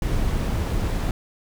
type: noise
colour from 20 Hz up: brown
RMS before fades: -23 dBFS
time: 0.02-1.11 s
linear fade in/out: 2 ms
effects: none